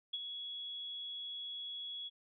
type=tone with ADSR envelope; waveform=sine; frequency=3357 Hz; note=G#7; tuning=18 cents sharp; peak=-34 dBFS; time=0.13-2.1 s; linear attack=9 ms; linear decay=36 ms; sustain=-7 dB; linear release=30 ms; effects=none